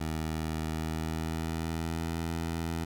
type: tone with pitch glide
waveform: 15% pulse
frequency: 79.1 to 82.55 Hz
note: D#2 to E2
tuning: +29 to +3 cents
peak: -25 dBFS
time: 0-2.85 s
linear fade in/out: 10 ms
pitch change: +74 cents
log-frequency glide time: 0.68-2.18 s
effects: none